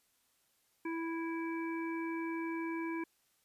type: harmonic tone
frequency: 329.6 Hz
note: E4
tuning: in tune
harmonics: 1 / 3 / 5 / 7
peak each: -36 / -44 / -48 / -46 dBFS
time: 0.85-3.04 s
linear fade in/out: 5 ms
effects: white hiss -74 dBFS RMS until 3.44 s + resampled to 32000 Hz